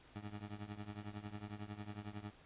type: tone with tremolo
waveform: 20% pulse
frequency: 103.83 Hz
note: G#2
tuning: in tune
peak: -37 dBFS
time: 0.15-2.31 s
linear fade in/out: 10 ms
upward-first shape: triangle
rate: 11 Hz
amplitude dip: 90%
effects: pink hiss -63 dBFS RMS until 2.45 s + resampled to 8000 Hz